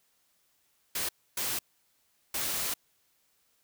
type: noise bursts at uneven times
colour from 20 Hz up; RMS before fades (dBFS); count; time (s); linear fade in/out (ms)
white; -32; 3; 0.95-1.09 / 1.37-1.59 / 2.34-2.74; 5
effects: white hiss -71 dBFS RMS until 3.63 s